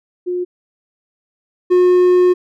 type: tone pair in turn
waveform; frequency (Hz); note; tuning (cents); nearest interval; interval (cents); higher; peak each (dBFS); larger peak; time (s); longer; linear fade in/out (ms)
sine / triangle; 358.2 / 360.9; F4 / F#4; +44 / -43; unison; 13; second; -17 / -6; second; 0.26-0.45 / 1.7-2.34; second; 20
effects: none